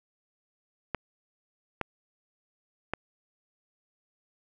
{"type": "clicks", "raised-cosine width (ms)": 0.5, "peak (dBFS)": -14, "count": 3, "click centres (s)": [0.947, 1.813, 2.936], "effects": []}